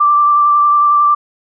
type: tone with vibrato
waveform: sine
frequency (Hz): 1174.7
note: D6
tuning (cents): 0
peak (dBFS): -7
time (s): 0-1.15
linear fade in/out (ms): 10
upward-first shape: sine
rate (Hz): 11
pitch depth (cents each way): 14
effects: none